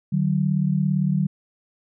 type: tone pair together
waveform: sine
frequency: 150.5 / 188.2 Hz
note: D3 / F#3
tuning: +43 / +30 cents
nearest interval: major third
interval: 387 cents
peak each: -21 dBFS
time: 0.12-1.27 s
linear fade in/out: 10 ms
effects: none